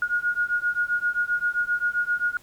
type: beating tone pair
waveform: sine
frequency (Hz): 1434 / 1441.6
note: F6 / F#6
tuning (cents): +45 / -45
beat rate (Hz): 7.6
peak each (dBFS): -25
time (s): 0.02-2.37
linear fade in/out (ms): 2
effects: pink hiss -54 dBFS RMS until 2.42 s + Opus 48 kbps